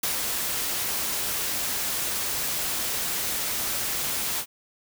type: noise with ADSR envelope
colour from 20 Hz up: white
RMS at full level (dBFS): -26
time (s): 0.03-4.46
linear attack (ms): 5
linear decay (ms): 130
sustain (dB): -2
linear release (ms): 71
effects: none